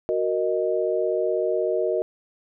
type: chord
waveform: sine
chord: D# minor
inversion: first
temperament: equal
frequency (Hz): 370 / 466.2 / 622.3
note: F#4 / A#4 / D#5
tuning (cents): 0 / 0 / 0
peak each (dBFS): -25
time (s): 0.09-2.02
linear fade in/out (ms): 0
effects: none